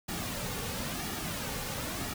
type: noise with flanger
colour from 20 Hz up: pink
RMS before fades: -36 dBFS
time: 0.08-2.14 s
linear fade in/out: 10 ms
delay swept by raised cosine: 1.9 to 3.1 ms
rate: 0.98 Hz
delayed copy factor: -0.55
effects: none